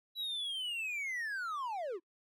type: linear sweep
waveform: triangle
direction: down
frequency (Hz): 3951 to 316.2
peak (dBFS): -34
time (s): 0.15-2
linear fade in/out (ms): 50
effects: noise-tail reverb RT60 0.1 s tail -24 dB re dry